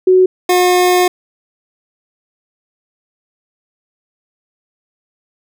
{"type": "tone pair in turn", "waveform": ["sine", "25% pulse"], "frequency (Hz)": [370.9, 360.5], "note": ["F#4", "F#4"], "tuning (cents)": [4, -45], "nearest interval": "unison", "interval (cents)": 49, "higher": "first", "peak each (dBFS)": -5, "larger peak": "neither", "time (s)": [[0.07, 0.26], [0.49, 1.08]], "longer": "second", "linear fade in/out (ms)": 5, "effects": []}